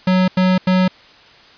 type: tone bursts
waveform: square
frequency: 185 Hz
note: F#3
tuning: in tune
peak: -12 dBFS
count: 3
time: 0.07-0.88 s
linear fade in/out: 5 ms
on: 210 ms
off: 90 ms
effects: white hiss -45 dBFS RMS until 1.57 s + resampled to 11025 Hz